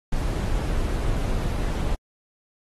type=noise; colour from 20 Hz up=brown; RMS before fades=-24 dBFS; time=0.12-1.95 s; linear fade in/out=5 ms; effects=AAC 32 kbps